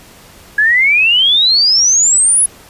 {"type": "exponential sweep", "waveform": "sine", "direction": "up", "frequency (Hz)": [1661.2, 10610], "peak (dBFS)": -7, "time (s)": [0.58, 2.46], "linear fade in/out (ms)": 5, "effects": ["pink hiss -40 dBFS RMS until 2.69 s", "resampled to 32000 Hz"]}